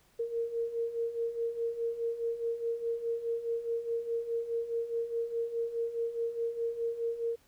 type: beating tone pair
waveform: sine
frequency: 460.4 / 465.2 Hz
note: A#4 / A#4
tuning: -22 / -4 cents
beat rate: 4.8 Hz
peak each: -37 / -32 dBFS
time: 0.19-7.36 s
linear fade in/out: 10 ms
effects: pink hiss -66 dBFS RMS until 7.47 s